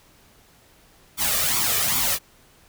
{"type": "noise with flanger", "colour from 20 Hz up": "white", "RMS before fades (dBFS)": -22, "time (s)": [1.17, 2.19], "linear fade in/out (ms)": 50, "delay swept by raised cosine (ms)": [0.87, 1.72], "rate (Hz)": 2.5, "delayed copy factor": 0.65, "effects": ["pink hiss -55 dBFS RMS until 2.68 s"]}